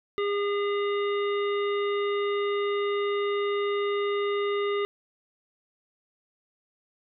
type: harmonic tone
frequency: 406.5 Hz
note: G#4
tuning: 37 cents flat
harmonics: 1 / 3 / 5 / 7 / 9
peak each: -25 / -33 / -37 / -42 / -43 dBFS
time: 0.18-4.85 s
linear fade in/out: 0 ms
effects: none